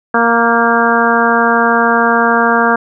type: harmonic tone with a mistuned harmonic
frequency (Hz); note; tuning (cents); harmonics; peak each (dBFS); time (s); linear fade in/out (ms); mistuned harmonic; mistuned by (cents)
233.1; A#3; 0; 1 / 2 / 3 / 4 / 5 / 6 / 7; -16 / -16 / -16 / -16 / -16 / -16 / -16; 0.14-2.76; 5; 7; -22
effects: none